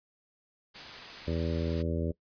white noise, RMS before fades -43 dBFS, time 0.74-1.83 s, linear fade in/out 20 ms
harmonic tone, 82.6 Hz, E2, 4 cents sharp, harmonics 1 / 2 / 3 / 4 / 5 / 6 / 7, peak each -32 / -35 / -37 / -38 / -39 / -40 / -40 dBFS, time 1.27-2.12 s, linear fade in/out 10 ms
effects noise-tail reverb RT60 0.1 s tail -21 dB re dry + resampled to 11025 Hz

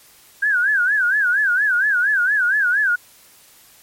sine tone with vibrato, 1568 Hz, G6, in tune, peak -14 dBFS, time 0.42-2.96 s, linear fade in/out 10 ms, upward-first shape sine, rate 4.3 Hz, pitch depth 170 cents each way, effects white hiss -49 dBFS RMS until 3.82 s + MP3 64 kbps

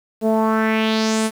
sawtooth tone with low-pass filter sweep, 220 Hz, A3, in tune, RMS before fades -18 dBFS, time 0.21-1.31 s, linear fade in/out 50 ms, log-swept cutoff 530 to 11000 Hz, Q 2.9, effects 7-bit

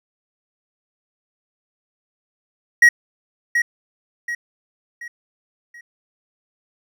triangle tone with echo, 1900 Hz, A#6, 33 cents sharp, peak -5 dBFS, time 2.82-2.89 s, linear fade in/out 5 ms, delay 730 ms, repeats 4, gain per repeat -8 dB, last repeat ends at 5.81 s, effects none

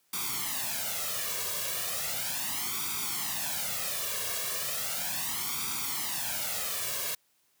white noise with flanger, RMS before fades -33 dBFS, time 0.13-7.15 s, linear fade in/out 5 ms, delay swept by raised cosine 0.85 to 1.81 ms, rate 0.36 Hz, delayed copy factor +0.8, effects white hiss -70 dBFS RMS until 7.6 s + high-pass 100 Hz 12 dB/octave

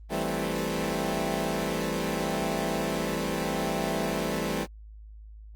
15% pulse chord, A minor seventh, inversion second, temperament equal, 164.81 / 196 / 220 / 261.6 Hz, E3 / G3 / A3 / C4, 0 / 0 / 0 / 0 cents, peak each -26 / -26 / -27 / -28 dBFS, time 0.09-4.67 s, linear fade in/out 50 ms, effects added 53 Hz sine -43 dBFS peak until 5.55 s + Opus 24 kbps

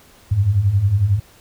sine beating tone pair, 91.8 / 102.8 Hz, F#2 / G#2, -13 / -17 cents, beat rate 11 Hz, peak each -20 / -14 dBFS, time 0.31-1.2 s, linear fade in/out 10 ms, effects pink hiss -49 dBFS RMS until 1.4 s

